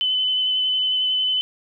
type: tone with vibrato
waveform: sine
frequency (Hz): 3025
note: F#7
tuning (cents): +38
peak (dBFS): -18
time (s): 0.01-1.41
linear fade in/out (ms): 0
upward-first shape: sine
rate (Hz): 11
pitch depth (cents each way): 15
effects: none